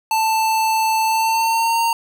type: tone with pitch glide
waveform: square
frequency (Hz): 884 to 921.5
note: A5 to A#5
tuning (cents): +8 to -20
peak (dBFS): -16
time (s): 0.11-1.93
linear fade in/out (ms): 2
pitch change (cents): +72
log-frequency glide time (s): 1.05-1.82
effects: none